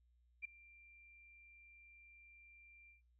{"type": "tone with ADSR envelope", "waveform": "sine", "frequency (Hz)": 2370, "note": "D7", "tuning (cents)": 15, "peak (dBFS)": -39, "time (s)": [0.42, 3.02], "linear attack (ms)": 29, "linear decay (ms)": 6, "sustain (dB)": -21, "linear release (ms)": 130, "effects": ["noise-tail reverb RT60 0.3 s tail -26 dB re dry", "added 60 Hz sine -70 dBFS peak until 3.19 s"]}